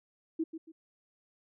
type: tone with echo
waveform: sine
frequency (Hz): 323.3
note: E4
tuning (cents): -34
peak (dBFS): -28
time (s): 0.39-0.44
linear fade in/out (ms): 10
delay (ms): 140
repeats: 2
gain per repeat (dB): -10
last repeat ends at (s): 0.72
effects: none